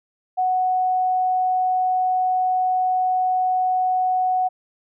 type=tone; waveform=sine; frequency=740 Hz; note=F#5; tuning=in tune; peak=-17 dBFS; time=0.37-4.49 s; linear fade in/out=20 ms; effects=none